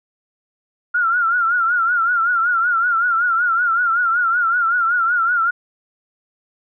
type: tone with vibrato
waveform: sine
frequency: 1396.9 Hz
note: F6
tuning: in tune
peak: -14 dBFS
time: 0.94-5.51 s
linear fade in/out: 10 ms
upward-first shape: triangle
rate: 5.3 Hz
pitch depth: 110 cents each way
effects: none